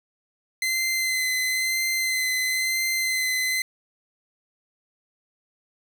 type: tone with vibrato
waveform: sawtooth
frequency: 2056 Hz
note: C7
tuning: 31 cents flat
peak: -19 dBFS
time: 0.62-3.62 s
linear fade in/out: 2 ms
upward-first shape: sine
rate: 1 Hz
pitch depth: 18 cents each way
effects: none